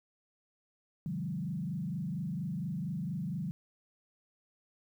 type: tone with frequency modulation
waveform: sine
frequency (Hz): 170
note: F3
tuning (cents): -46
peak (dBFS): -33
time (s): 1.06-3.51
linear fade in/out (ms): 0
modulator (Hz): 24.3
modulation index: 1.4
effects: 11-bit